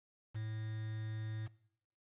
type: tone with quantisation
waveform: triangle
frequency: 109.4 Hz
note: A2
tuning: 9 cents flat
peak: -36 dBFS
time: 0.34-1.48 s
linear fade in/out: 20 ms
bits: 9
effects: noise-tail reverb RT60 0.7 s tail -20 dB re dry + resampled to 8000 Hz